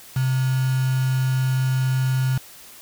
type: tone with quantisation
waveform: sine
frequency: 130.3 Hz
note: C3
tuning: 7 cents flat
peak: -18 dBFS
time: 0.16-2.38 s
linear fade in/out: 5 ms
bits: 5
effects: white hiss -44 dBFS RMS until 2.81 s